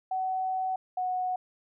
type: tone pair in turn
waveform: sine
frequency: 752 / 735.7 Hz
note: F#5 / F#5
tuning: +28 / -10 cents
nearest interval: unison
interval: 38 cents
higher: first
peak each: -27 dBFS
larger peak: neither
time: 0.11-0.76 / 0.97-1.36 s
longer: first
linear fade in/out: 5 ms
effects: none